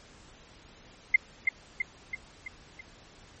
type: tone with echo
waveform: sine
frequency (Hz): 2093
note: C7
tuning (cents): 0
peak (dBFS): -14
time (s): 1.14-1.16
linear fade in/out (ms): 5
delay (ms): 330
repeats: 5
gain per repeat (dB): -5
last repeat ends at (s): 2.81
effects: pink hiss -54 dBFS RMS until 3.4 s + MP3 32 kbps